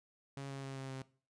sawtooth tone with pitch steps, 138 / 136.65 / 135.32 / 133.99 / 132.68 Hz, C#3 / C#3 / C#3 / C3 / C3, -7 / -24 / -41 / +42 / +25 cents, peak -38 dBFS, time 0.37-1.02 s, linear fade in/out 2 ms, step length 130 ms, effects noise-tail reverb RT60 0.4 s tail -19 dB re dry + resampled to 22050 Hz

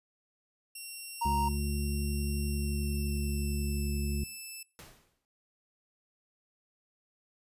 5% pulse tone with pitch glide, 2737 to 2635 Hz, F7 to E7, -36 to -1 cents, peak -33 dBFS, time 0.75-4.63 s, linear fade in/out 5 ms, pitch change -65 cents, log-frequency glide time 2.49-3.94 s
triangle tone, 932.3 Hz, A#5, in tune, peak -26 dBFS, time 1.21-1.49 s, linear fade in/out 10 ms
harmonic tone, 71.4 Hz, D2, 48 cents flat, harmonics 1 / 2 / 3 / 5, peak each -31 / -38 / -36 / -43 dBFS, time 1.25-4.24 s, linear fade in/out 5 ms
pink noise with exponential decay, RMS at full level -46 dBFS, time 4.79-5.25 s, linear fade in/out 0 ms, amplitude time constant 100 ms
effects noise-tail reverb RT60 0.5 s tail -25 dB re dry + resampled to 32000 Hz

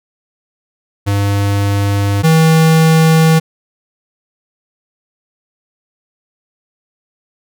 square tone pair in turn, 100.5 / 160.64 Hz, G2 / E3, +44 / -44 cents, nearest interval minor sixth, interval 812 cents, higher second, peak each -12 / -7 dBFS, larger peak second, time 1.06-2.23 / 2.23-3.4 s, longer neither, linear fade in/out 20 ms, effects none

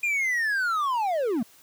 triangle linear sweep, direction down, 2447 to 203.6 Hz, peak -21 dBFS, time 0.03-1.43 s, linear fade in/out 5 ms, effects white hiss -55 dBFS RMS until 1.62 s

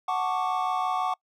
triangle chord, D major seventh, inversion first, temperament equal, 740 / 880 / 1108.7 / 1174.7 Hz, F#5 / A5 / C#6 / D6, 0 / 0 / 0 / 0 cents, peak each -26 / -31 / -28 / -30 dBFS, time 0.08-1.14 s, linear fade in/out 5 ms, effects noise-tail reverb RT60 0.1 s tail -25 dB re dry

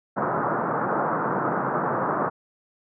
white band-pass noise, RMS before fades -25 dBFS, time 0.16-2.3 s, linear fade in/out 20 ms, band 120 to 1400 Hz, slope 48 dB/octave, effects none

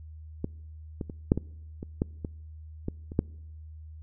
clicks, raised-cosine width 3 ms, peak -16 / -19 / -24 / -6 / -16 / -23 / -12 / -20 / -17 / -27 / -9 dBFS, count 11, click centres 0.444 / 1.012 / 1.098 / 1.319 / 1.376 / 1.829 / 2.019 / 2.248 / 2.884 / 3.119 / 3.191 s, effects noise-tail reverb RT60 0.9 s tail -26 dB re dry + added 78 Hz sine -42 dBFS peak until 4.02 s

